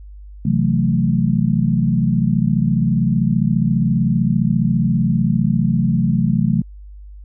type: chord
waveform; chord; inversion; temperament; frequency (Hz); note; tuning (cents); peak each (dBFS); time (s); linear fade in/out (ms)
sine; F# half-diminished seventh; second; equal; 130.81 / 164.81 / 185 / 220; C3 / E3 / F#3 / A3; 0 / 0 / 0 / 0; -19; 0.45-6.62; 5
effects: added 50 Hz sine -34 dBFS peak until 7.24 s